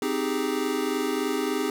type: chord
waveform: square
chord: Ab major seventh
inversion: first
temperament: equal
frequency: 261.6 / 311.1 / 392 / 415.3 Hz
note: C4 / Eb4 / G4 / Ab4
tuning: 0 / 0 / 0 / 0 cents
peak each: -31 dBFS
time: 0.02-1.7 s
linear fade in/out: 2 ms
effects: none